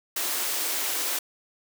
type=high-pass noise; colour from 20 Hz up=white; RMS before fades=-28 dBFS; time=0.16-1.19 s; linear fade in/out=5 ms; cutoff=270 Hz; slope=96 dB/octave; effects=none